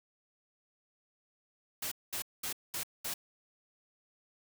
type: noise bursts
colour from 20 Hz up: white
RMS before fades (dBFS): -37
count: 5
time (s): 1.82-3.14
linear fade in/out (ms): 5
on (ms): 96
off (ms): 210
effects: none